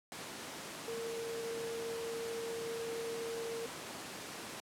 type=tone in noise; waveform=sine; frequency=460 Hz; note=A#4; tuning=23 cents flat; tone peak=-38 dBFS; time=0.88-3.66 s; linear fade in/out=0 ms; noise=pink; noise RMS=-44 dBFS; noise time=0.12-4.6 s; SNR=+3 dB; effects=high-pass 200 Hz 12 dB/octave + low-pass 11000 Hz 12 dB/octave